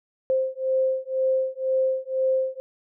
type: beating tone pair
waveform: sine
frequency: 523.3 / 525.3 Hz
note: C5 / C5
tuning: 0 / +7 cents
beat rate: 2 Hz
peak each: -24 dBFS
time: 0.3-2.6 s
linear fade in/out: 0 ms
effects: none